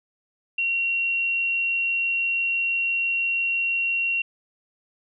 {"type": "tone", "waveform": "sine", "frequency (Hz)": 2743, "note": "F7", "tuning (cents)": -32, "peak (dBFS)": -21, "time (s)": [0.58, 4.22], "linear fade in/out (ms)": 5, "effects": []}